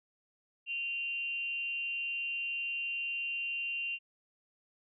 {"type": "tone with amplitude modulation", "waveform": "sine", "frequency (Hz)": 2771, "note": "F7", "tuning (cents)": -14, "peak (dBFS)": -31, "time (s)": [0.66, 3.99], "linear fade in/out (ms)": 50, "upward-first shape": "sine", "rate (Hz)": 288, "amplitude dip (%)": 45, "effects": []}